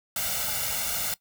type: noise with comb filter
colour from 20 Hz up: white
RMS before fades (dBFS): -29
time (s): 0.16-1.14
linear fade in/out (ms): 2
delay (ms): 1.4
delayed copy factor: +0.8
effects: noise-tail reverb RT60 0.1 s tail -19 dB re dry